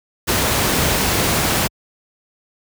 pink noise, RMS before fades -17 dBFS, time 0.27-1.68 s, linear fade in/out 20 ms, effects high-pass 60 Hz 12 dB/octave

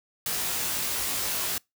white noise with comb filter, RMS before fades -29 dBFS, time 0.26-1.58 s, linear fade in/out 2 ms, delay 19 ms, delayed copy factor +0.95, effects noise-tail reverb RT60 0.2 s tail -26 dB re dry

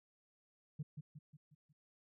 sine tone with echo, 149.9 Hz, D3, 36 cents sharp, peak -37 dBFS, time 0.79-0.83 s, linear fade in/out 10 ms, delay 180 ms, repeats 5, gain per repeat -6 dB, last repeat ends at 1.73 s, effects tanh soft clip ceiling -36 dBFS

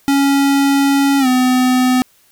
square tone with pitch glide, 278.1 to 253.6 Hz, C#4 to B3, +6 to +46 cents, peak -11 dBFS, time 0.08-2.02 s, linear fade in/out 0 ms, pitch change -160 cents, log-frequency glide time 1.19-1.27 s, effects white hiss -53 dBFS RMS until 2.31 s

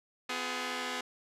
5% pulse chord, F diminished, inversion second, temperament just, 251.4 / 349.2 / 419.1 Hz, Cb4 / F4 / Ab4, +31 / 0 / +16 cents, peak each -25 / -31 / -27 dBFS, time 0.29-1.01 s, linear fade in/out 5 ms, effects low-pass 8000 Hz 12 dB/octave

